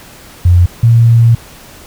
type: tone pair in turn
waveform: sine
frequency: 88.3 / 116.22 Hz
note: F2 / A#2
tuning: +20 / -5 cents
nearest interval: perfect fourth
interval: 475 cents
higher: second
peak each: -3 dBFS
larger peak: neither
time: 0.45-0.66 / 0.83-1.35 s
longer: second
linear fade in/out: 5 ms
effects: pink hiss -36 dBFS RMS until 1.86 s